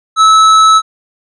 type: tone with tanh clipping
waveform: sine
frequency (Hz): 1302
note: E6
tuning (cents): -22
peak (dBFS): -5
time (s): 0.16-0.82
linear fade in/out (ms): 50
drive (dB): 13
effects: resampled to 22050 Hz